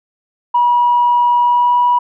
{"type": "tone with pitch glide", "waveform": "sine", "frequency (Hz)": [966, 973.8], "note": ["B5", "B5"], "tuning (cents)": [-39, -25], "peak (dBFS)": -8, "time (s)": [0.54, 1.99], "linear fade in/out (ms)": 10, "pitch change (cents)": 14, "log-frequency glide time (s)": [1.41, 1.77], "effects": ["tanh soft clip ceiling -4 dBFS"]}